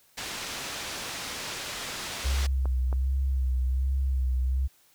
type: low-pass noise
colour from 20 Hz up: white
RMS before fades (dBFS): -36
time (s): 0.17-2.47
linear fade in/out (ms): 10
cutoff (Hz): 5500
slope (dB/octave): 12
type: tone with vibrato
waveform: sine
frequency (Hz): 65.2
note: C2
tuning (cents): -5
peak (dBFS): -23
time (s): 2.24-4.68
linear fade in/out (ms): 20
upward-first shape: sine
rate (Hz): 1.3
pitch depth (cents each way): 50
type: clicks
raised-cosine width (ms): 1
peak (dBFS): -23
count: 2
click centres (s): 2.656 / 2.928
effects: white hiss -62 dBFS RMS until 4.94 s